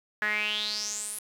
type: tone with band-pass filter sweep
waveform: sawtooth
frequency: 210.8 Hz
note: G#3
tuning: 26 cents sharp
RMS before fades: -31 dBFS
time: 0.22-1.19 s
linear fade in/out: 0 ms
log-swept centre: 1700 to 11000 Hz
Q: 7.6
effects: 9-bit